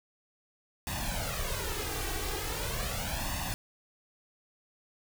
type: noise with flanger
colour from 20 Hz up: pink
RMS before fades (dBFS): -34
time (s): 0.87-3.54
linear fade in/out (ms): 0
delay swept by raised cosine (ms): 1.1 to 2.6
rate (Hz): 0.4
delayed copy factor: +0.8
effects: none